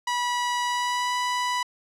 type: tone with pitch glide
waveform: sawtooth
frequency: 975 to 988 Hz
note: B5 to B5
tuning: -23 to 0 cents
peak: -20 dBFS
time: 0.07-1.63 s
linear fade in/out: 5 ms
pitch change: +23 cents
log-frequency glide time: 0.66-1.16 s
effects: low-pass 8000 Hz 12 dB/octave